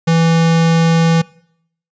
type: tone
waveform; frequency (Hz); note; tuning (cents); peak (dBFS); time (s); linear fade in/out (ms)
square; 165; E3; +2; -10; 0.07-1.22; 10
effects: noise-tail reverb RT60 0.7 s tail -23 dB re dry + resampled to 16000 Hz